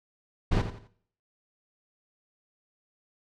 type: noise with echo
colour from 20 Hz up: brown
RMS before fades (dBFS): -23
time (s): 0.51-0.62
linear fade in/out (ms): 10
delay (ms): 86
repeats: 3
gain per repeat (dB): -10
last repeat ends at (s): 0.878
effects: noise-tail reverb RT60 0.6 s tail -18 dB re dry + low-pass 5000 Hz 12 dB/octave